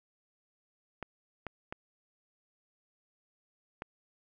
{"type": "clicks", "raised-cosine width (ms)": 0.5, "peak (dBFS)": -23, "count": 4, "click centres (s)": [1.027, 1.467, 1.725, 3.821], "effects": []}